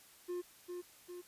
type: tone with echo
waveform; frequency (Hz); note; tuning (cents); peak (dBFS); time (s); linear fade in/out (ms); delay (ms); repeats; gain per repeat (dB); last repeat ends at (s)
triangle; 355.3; F4; +30; -35; 0.28-0.42; 20; 400; 2; -4; 1.22
effects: white hiss -61 dBFS RMS until 1.27 s + resampled to 32000 Hz